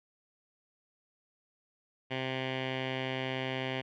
10% pulse tone with low-pass filter, 130.81 Hz, C3, in tune, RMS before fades -35 dBFS, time 2.1-3.82 s, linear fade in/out 20 ms, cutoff 2700 Hz, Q 6.5, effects none

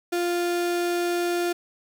35% pulse tone, 349.2 Hz, F4, in tune, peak -21 dBFS, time 0.12-1.53 s, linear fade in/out 10 ms, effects none

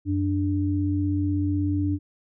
sine tone pair together, 92.5 / 293.7 Hz, F#2 / D4, 0 / 0 cents, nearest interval octave + minor sixth, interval 2000 cents, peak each -24 dBFS, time 0.05-1.99 s, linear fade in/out 50 ms, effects none

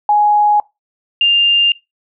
sine tone pair in turn, 834 / 2800 Hz, G#5 / F7, +7 / +4 cents, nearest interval octave + major sixth, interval 2097 cents, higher second, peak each -8 dBFS, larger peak neither, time 0.09-0.6 / 1.21-1.72 s, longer neither, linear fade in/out 2 ms, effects noise-tail reverb RT60 0.2 s tail -21 dB re dry

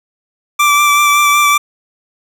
25% pulse tone with vibrato, 1169 Hz, D6, 8 cents flat, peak -4 dBFS, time 0.59-1.58 s, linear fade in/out 10 ms, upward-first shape sine, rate 5.3 Hz, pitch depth 17 cents each way, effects none

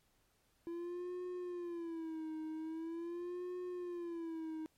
triangle tone with vibrato, 336.5 Hz, E4, 36 cents sharp, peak -38 dBFS, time 0.67-4.66 s, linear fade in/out 0 ms, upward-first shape sine, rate 0.43 Hz, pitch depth 120 cents each way, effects pink hiss -75 dBFS RMS until 4.77 s + MP3 64 kbps

